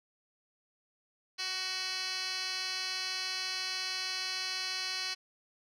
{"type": "tone with band-pass filter", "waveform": "10% pulse", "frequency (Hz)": 373.8, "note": "F#4", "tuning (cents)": 18, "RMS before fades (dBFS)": -36, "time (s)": [1.38, 5.15], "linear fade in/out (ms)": 20, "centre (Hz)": 4000, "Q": 9.1, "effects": []}